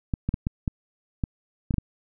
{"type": "clicks", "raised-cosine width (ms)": 5, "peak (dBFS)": -12, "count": 9, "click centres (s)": [0.138, 0.29, 0.341, 0.469, 0.678, 1.238, 1.708, 1.741, 1.783], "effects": []}